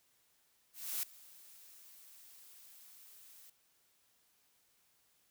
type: noise with ADSR envelope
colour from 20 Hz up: blue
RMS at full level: -36 dBFS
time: 0.73-3.5 s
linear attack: 300 ms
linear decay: 4 ms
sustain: -22 dB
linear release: 4 ms
effects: white hiss -73 dBFS RMS until 5.3 s